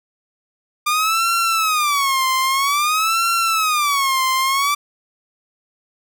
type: tone with vibrato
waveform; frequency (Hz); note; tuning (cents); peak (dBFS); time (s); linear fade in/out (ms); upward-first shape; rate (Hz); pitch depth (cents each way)
sawtooth; 1194; D6; +28; -12; 0.86-4.75; 10; sine; 0.51; 230
effects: none